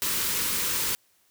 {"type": "band-stop noise", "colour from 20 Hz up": "white", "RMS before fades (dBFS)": -27, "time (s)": [0.02, 0.95], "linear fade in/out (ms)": 0, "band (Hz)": [560, 870], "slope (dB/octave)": 96, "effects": ["white hiss -65 dBFS RMS until 1.3 s"]}